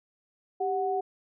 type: tone pair together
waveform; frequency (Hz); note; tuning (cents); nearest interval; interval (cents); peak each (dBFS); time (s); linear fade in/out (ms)
sine; 392 / 740; G4 / F#5; 0 / 0; major seventh; 1100; -29 / -28; 0.6-1.01; 10
effects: none